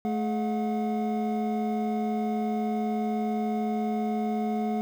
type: tone cluster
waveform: triangle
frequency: 216.6 / 424 / 724 Hz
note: A3 / G#4 / F#5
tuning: -27 / +36 / -38 cents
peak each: -25 / -32 / -30 dBFS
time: 0.05-4.81 s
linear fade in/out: 0 ms
effects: 9-bit